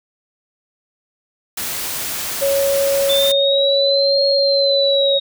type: noise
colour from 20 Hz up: white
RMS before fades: -24 dBFS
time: 1.57-3.32 s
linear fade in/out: 5 ms
type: tone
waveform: sine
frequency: 554.4 Hz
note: C#5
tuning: in tune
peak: -14 dBFS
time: 2.41-5.19 s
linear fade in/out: 20 ms
type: linear two-way sweep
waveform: sine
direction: up then down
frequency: 3520 to 4268 to 3758 Hz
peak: -16 dBFS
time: 3.09-5.2 s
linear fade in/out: 10 ms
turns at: 4.27 s
effects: none